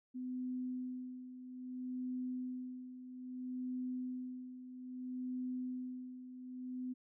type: tone with tremolo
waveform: sine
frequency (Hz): 253.1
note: B3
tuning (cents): +43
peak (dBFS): -37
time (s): 0.14-6.94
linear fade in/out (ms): 20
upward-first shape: sine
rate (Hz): 0.61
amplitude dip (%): 70
effects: none